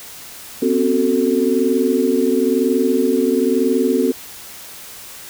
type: tone cluster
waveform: sine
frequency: 248.9 / 269.9 / 371.4 / 445.4 Hz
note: B3 / C#4 / F#4 / A4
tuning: +14 / -46 / +7 / +21 cents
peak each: -19 dBFS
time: 0.62-4.12 s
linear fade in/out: 5 ms
effects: white hiss -36 dBFS RMS until 5.29 s